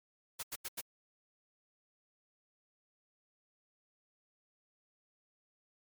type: noise bursts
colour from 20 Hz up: white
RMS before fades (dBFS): -40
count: 4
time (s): 0.39-0.813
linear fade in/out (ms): 10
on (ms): 42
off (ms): 85
effects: MP3 96 kbps